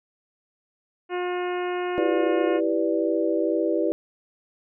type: harmonic tone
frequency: 358.1 Hz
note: F4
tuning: 43 cents sharp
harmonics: 1 / 2 / 3 / 4 / 5 / 6 / 7 / 8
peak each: -26 / -32 / -36 / -38 / -40 / -42 / -43 / -44 dBFS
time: 1.09-2.61 s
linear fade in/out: 50 ms
type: chord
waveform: sine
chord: E minor seventh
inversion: none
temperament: equal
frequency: 329.6 / 392 / 493.9 / 587.3 Hz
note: E4 / G4 / B4 / D5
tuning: 0 / 0 / 0 / 0 cents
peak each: -24 / -27 / -27 / -27 dBFS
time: 1.98-3.92 s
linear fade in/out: 0 ms
effects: none